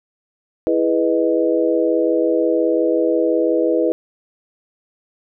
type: chord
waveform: sine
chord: E major seventh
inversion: none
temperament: equal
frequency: 329.6 / 415.3 / 493.9 / 622.3 Hz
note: E4 / G#4 / B4 / D#5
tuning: 0 / 0 / 0 / 0 cents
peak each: -18 / -22 / -18 / -22 dBFS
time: 0.67-3.92 s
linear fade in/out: 0 ms
effects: none